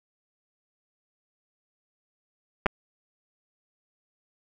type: clicks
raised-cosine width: 0.5 ms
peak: -7 dBFS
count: 2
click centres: 2.66 / 2.665 s
effects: none